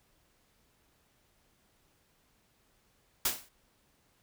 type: noise with exponential decay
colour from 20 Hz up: white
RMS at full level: -25 dBFS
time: 3.25-3.49 s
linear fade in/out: 5 ms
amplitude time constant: 51 ms
effects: pink hiss -70 dBFS RMS until 4.22 s